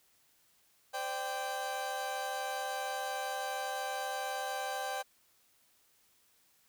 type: chord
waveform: 30% pulse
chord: C suspended second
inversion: none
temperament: equal with one note detuned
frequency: 514.6 / 587.3 / 784 Hz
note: C5 / D5 / G5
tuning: -29 / 0 / 0 cents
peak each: -40 / -40 / -34 dBFS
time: 0.93-5.03 s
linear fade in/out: 20 ms
effects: white hiss -69 dBFS RMS until 6.68 s